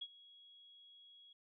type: tone with ADSR envelope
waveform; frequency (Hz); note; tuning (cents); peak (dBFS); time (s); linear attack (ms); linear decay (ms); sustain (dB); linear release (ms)
sine; 3322; G#7; 0; -40; 0.01-1.33; 10; 49; -19; 5
effects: none